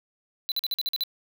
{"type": "tone bursts", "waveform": "square", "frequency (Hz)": 4000, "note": "B7", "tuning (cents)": 21, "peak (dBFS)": -25, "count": 8, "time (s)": [0.49, 1.036], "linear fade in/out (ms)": 0, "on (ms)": 28, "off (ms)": 46, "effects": []}